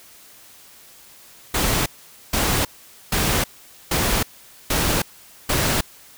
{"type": "noise bursts", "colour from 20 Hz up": "pink", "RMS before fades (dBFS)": -20, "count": 6, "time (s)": [1.54, 5.81], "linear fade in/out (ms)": 5, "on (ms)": 320, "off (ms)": 470, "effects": ["white hiss -47 dBFS RMS until 6.17 s"]}